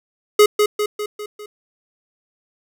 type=tone with echo; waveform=square; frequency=419.2 Hz; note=G#4; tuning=16 cents sharp; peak=-8 dBFS; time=0.39-0.46 s; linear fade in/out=5 ms; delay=200 ms; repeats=5; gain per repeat=-5 dB; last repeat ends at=1.46 s; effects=none